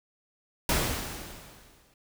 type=noise with exponential decay; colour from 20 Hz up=pink; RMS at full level=-24 dBFS; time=0.69-1.94 s; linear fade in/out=2 ms; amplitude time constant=270 ms; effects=none